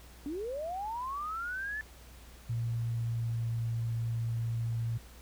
sine linear sweep, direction up, 271.1 to 1760 Hz, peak -34 dBFS, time 0.26-1.81 s, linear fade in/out 0 ms
sine tone with pitch glide, 116.54 to 115.47 Hz, A#2 to A#2, 0 to -16 cents, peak -30 dBFS, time 2.49-4.98 s, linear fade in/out 10 ms, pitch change -16 cents, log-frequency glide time 2.85-3.46 s
effects added 60 Hz sine -51 dBFS peak until 5.21 s + pink hiss -56 dBFS RMS until 5.21 s

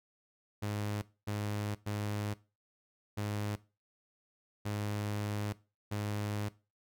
sawtooth tone bursts at uneven times, 104 Hz, G#2, 3 cents sharp, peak -30 dBFS, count 6, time 0.62-1.02 / 1.27-1.75 / 1.86-2.34 / 3.17-3.56 / 4.65-5.53 / 5.91-6.49 s, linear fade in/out 10 ms, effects noise-tail reverb RT60 0.3 s tail -19 dB re dry

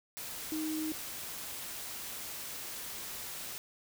sine tone in noise, 312.4 Hz, D#4, 7 cents sharp, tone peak -33 dBFS, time 0.52-0.92 s, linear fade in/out 0 ms, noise white, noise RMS -42 dBFS, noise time 0.17-3.58 s, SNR +6 dB, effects none

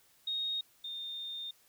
sine tone pair in turn, 3729 / 3638 Hz, A#7 / A#7, 0 / -43 cents, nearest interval unison, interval 43 cents, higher first, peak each -32 / -38 dBFS, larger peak first, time 0.27-0.61 / 0.84-1.51 s, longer second, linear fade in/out 5 ms, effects white hiss -66 dBFS RMS until 1.68 s

